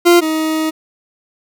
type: tone pair in turn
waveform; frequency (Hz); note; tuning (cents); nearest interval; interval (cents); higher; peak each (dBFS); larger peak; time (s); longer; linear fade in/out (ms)
40% pulse; 347 / 315.3; F4 / D#4; -11 / +23; major second; 166; first; -5 / -14; first; 0.05-0.21 / 0.21-0.71; second; 20
effects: none